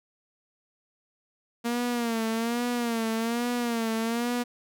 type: tone with vibrato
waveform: sawtooth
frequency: 233.1 Hz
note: A#3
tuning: in tune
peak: -22 dBFS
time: 1.64-4.44 s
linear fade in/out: 20 ms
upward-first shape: sine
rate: 1.2 Hz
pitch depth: 75 cents each way
effects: none